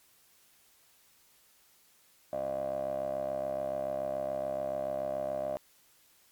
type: tone with band-pass filter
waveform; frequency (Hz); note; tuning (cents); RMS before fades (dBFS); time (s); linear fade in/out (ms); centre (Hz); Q
15% pulse; 67; C2; +42; -34; 2.33-5.57; 0; 610; 9.5
effects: white hiss -64 dBFS RMS until 6.31 s + MP3 96 kbps